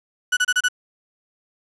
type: tone bursts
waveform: 35% pulse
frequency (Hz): 1480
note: F#6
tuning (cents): 0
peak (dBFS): -14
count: 5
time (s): 0.32-0.686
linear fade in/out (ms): 10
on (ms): 50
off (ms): 29
effects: resampled to 22050 Hz + 7-bit